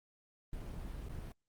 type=noise with dropouts; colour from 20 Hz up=brown; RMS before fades=-43 dBFS; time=0.53-1.32 s; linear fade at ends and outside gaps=2 ms; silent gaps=1.088-1.093 s; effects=Opus 32 kbps